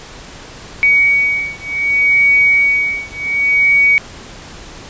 sine beating tone pair, 2251 / 2251.66 Hz, C#7 / C#7, +26 / +26 cents, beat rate 0.66 Hz, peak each -13 dBFS, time 0.83-3.98 s, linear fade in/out 0 ms, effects pink hiss -34 dBFS RMS until 4.89 s + resampled to 16000 Hz

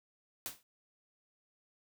white noise with exponential decay, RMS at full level -37 dBFS, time 0.46-0.63 s, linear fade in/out 0 ms, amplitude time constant 36 ms, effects none

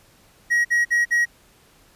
triangle tone bursts, 1900 Hz, A#6, 33 cents sharp, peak -14 dBFS, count 4, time 0.5-1.256 s, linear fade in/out 20 ms, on 150 ms, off 52 ms, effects pink hiss -55 dBFS RMS until 1.95 s + resampled to 32000 Hz

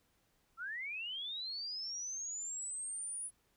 sine linear sweep, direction up, 1300 to 9950 Hz, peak -39 dBFS, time 0.57-3.31 s, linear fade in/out 50 ms, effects pink hiss -75 dBFS RMS until 3.56 s

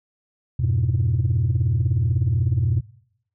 sine chord, F diminished, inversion none, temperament equal, 87.31 / 103.83 / 123.47 Hz, F2 / Ab2 / Cb3, 0 / 0 / 0 cents, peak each -21 / -22 / -19 dBFS, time 0.59-2.81 s, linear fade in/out 10 ms, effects noise-tail reverb RT60 0.8 s tail -25 dB re dry + tanh soft clip ceiling -13 dBFS

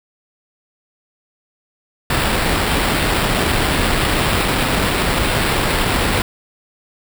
pink noise with sample-and-hold, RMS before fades -17 dBFS, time 2.1-6.22 s, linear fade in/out 2 ms, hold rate 6300 Hz, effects none

